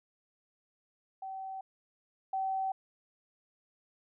sine tone pair in turn, 767 / 767 Hz, G5 / G5, -38 / -38 cents, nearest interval unison, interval 0 cents, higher neither, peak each -38 / -30 dBFS, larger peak second, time 1.22-1.61 / 2.33-2.72 s, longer neither, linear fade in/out 5 ms, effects none

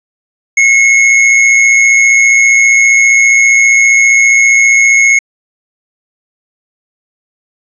square tone with amplitude modulation, 2177 Hz, C#7, 32 cents flat, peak -3 dBFS, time 0.57-5.19 s, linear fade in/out 5 ms, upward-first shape sine, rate 115 Hz, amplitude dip 40%, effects resampled to 16000 Hz + 7-bit

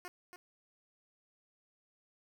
10% pulse tone with echo, 358.8 Hz, F4, 47 cents sharp, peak -35 dBFS, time 0.05-0.08 s, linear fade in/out 0 ms, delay 280 ms, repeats 1, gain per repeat -7 dB, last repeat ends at 0.36 s, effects none

